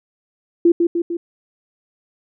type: tone with echo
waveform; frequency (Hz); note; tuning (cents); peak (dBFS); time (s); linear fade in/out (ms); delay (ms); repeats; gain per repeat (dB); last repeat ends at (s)
sine; 341.8; F4; -37; -8; 0.65-0.72; 5; 150; 3; -4; 1.17
effects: none